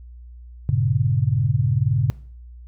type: chord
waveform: sine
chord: G diminished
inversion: none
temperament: equal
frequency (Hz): 98 / 116.54 / 138.59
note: G2 / Bb2 / Db3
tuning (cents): 0 / 0 / 0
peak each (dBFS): -23 / -21 / -20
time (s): 0.69-2.1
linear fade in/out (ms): 0
effects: noise-tail reverb RT60 0.5 s tail -20 dB re dry + added 60 Hz sine -38 dBFS peak until 2.67 s